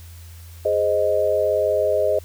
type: chord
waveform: sine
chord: Ab major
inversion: none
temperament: equal with one note detuned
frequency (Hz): 416.5 / 523.3 / 622.3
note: Ab4 / C5 / Eb5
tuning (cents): +5 / 0 / 0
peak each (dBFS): -23 / -22 / -19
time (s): 0.65-2.19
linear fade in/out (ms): 5
effects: added 84 Hz sine -38 dBFS peak until 2.24 s + white hiss -49 dBFS RMS until 2.24 s